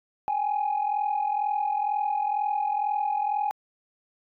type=tone pair together; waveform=sine; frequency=797 / 839.1 Hz; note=G5 / G#5; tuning=+28 / +18 cents; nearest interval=minor second; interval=90 cents; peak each=-27 / -24 dBFS; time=0.28-3.51 s; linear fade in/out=0 ms; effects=tanh soft clip ceiling -19 dBFS